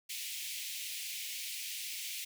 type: high-pass noise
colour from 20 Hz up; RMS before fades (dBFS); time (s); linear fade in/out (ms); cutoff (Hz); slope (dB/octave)
pink; -41; 0.09-2.25; 10; 2200; 48
effects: none